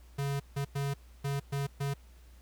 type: tone bursts at uneven times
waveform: square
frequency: 140 Hz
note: C#3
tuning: 18 cents sharp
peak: -31 dBFS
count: 6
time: 0.18-0.4 / 0.56-0.65 / 0.75-0.94 / 1.24-1.4 / 1.52-1.67 / 1.8-1.94 s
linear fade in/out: 10 ms
effects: added 60 Hz sine -52 dBFS peak until 2.41 s + pink hiss -64 dBFS RMS until 2.41 s